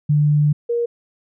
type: tone pair in turn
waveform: sine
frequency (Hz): 148.3 / 472.3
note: D3 / A#4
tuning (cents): +17 / +23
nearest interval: octave + minor sixth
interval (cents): 2006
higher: second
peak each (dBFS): -12 / -17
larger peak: first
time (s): 0.09-0.53 / 0.69-0.86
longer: first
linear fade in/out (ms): 10
effects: none